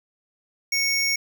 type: tone pair together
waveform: square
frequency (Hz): 2212 / 5574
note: C#7 / F8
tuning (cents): -4 / -4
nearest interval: octave + major third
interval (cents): 1600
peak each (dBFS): -24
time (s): 0.72-1.16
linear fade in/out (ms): 5
effects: none

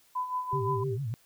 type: tone with tremolo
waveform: sine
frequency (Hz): 1004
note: B5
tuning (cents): +28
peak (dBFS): -27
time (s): 0.15-0.84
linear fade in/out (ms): 10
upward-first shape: sine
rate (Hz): 5.8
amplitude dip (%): 65
type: tone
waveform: sine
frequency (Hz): 392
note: G4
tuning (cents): 0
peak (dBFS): -31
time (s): 0.51-0.98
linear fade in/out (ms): 50
type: tone with vibrato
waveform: sine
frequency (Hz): 124.3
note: B2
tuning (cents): +12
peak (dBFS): -30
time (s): 0.53-1.14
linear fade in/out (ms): 0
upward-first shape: sine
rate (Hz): 6.7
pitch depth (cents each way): 250
effects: white hiss -63 dBFS RMS until 1.25 s

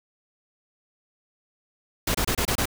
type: noise bursts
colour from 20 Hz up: pink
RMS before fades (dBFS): -24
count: 6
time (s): 2.07-2.656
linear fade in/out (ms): 5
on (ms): 76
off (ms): 26
effects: none

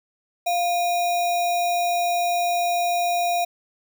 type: tone with sample-and-hold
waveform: sine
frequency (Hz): 698.5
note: F5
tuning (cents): 0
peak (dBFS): -19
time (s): 0.46-3.45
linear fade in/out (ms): 10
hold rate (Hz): 3150
effects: none

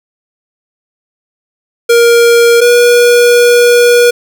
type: tone pair in turn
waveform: square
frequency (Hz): 470 / 481.5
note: A#4 / B4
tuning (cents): +14 / -44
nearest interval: unison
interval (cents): 42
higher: second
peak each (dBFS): -4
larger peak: neither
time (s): 1.89-2.61 / 2.61-4.11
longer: second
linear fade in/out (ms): 10
effects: none

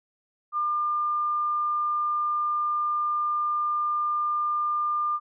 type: tone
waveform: sine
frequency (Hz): 1200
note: D6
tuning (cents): +37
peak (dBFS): -23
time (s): 0.52-5.2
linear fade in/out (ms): 50
effects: none

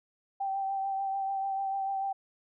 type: tone with vibrato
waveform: sine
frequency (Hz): 780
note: G5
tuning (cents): -9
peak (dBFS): -29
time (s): 0.4-2.13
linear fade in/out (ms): 10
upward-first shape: triangle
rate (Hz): 6.8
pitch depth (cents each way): 25
effects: none

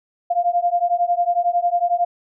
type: beating tone pair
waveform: sine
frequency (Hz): 694 / 705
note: F5 / F5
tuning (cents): -11 / +16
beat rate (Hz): 11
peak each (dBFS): -19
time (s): 0.3-2.05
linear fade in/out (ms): 10
effects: none

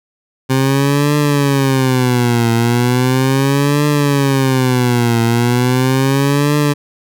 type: tone with vibrato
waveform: 20% pulse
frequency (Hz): 130.81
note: C3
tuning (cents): 0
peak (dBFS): -6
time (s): 0.49-6.74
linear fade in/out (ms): 20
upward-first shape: triangle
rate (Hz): 0.37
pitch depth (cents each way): 220
effects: none

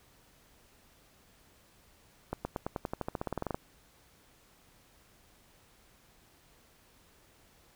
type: accelerating click train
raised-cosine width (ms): 1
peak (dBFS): -19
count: 18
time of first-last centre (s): 2.33-3.545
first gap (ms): 120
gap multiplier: 0.93
effects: pink hiss -63 dBFS RMS until 7.75 s

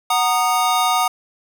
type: chord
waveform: square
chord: D# minor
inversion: first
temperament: equal with one note detuned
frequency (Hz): 740 / 932.3 / 1233.8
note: F#5 / A#5 / D#6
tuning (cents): 0 / 0 / -15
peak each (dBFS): -20 / -22 / -20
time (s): 0.1-1.08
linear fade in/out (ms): 5
effects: none

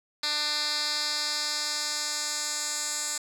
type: tone with band-pass filter sweep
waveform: 10% pulse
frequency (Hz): 297.9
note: D4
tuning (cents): +25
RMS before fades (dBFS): -30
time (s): 0.23-3.18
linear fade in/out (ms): 5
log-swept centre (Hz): 4300 to 7300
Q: 2.3
effects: none

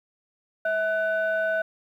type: tone pair together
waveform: sine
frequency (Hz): 648 / 1497.3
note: E5 / F#6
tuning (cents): -30 / +20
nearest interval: octave + major second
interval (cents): 1450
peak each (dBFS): -23 / -25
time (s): 0.65-1.62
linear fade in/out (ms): 5
effects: tanh soft clip ceiling -17 dBFS + 10-bit

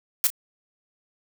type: noise with echo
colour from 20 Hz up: blue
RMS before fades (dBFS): -19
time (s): 0.24-0.27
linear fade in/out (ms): 0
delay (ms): 32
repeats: 1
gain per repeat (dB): -13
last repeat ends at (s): 0.302
effects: none

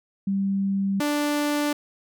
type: tone pair in turn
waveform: sine / sawtooth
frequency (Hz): 196 / 293.7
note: G3 / D4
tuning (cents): 0 / 0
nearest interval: perfect fifth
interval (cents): 700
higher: second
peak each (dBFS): -21 / -18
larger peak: second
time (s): 0.27-1 / 1-1.73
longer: neither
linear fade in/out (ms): 5
effects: none

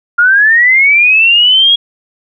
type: linear sweep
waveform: sine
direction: up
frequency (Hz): 1393 to 3321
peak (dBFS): -4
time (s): 0.18-1.76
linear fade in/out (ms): 10
effects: none

